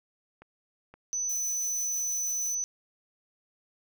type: clicks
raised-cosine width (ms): 0.5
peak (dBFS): -34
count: 2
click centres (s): 0.42 / 0.94
type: tone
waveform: sine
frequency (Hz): 6000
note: F#8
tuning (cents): +23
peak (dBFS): -28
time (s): 1.13-2.64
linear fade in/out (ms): 0
type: noise with tremolo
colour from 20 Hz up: violet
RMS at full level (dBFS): -40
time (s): 1.29-2.55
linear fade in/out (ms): 5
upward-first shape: sine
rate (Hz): 6.2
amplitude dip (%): 35
effects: none